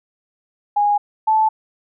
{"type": "tone pair in turn", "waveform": "sine", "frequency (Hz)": [824, 873], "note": ["G#5", "A5"], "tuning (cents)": [-14, -14], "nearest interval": "minor second", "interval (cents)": 100, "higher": "second", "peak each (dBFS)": [-13, -12], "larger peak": "second", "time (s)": [[0.76, 0.98], [1.27, 1.49]], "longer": "neither", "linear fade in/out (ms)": 10, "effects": []}